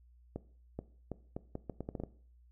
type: accelerating click train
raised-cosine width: 2 ms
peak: -25 dBFS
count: 11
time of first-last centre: 0.36-2.036 s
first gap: 430 ms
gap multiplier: 0.76
effects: noise-tail reverb RT60 0.5 s tail -18 dB re dry + added 60 Hz sine -59 dBFS peak until 2.51 s